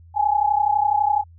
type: tone pair together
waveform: sine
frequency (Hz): 817 / 849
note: G#5 / G#5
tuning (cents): -29 / +38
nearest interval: minor second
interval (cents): 67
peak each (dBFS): -19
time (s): 0.14-1.24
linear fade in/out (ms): 50
effects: added 84 Hz sine -44 dBFS peak until 1.38 s